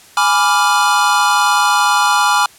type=chord; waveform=square; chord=G# diminished seventh; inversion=none; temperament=equal; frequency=830.6 / 987.8 / 1174.7 / 1396.9 Hz; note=G#5 / B5 / D6 / F6; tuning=0 / 0 / 0 / 0 cents; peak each=-17 dBFS; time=0.17-2.46 s; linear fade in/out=2 ms; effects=white hiss -43 dBFS RMS until 2.58 s + low-pass 11000 Hz 12 dB/octave